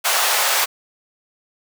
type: high-pass noise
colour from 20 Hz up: pink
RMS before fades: -18 dBFS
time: 0.04-0.66 s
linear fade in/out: 20 ms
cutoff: 640 Hz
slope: 24 dB/octave
effects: none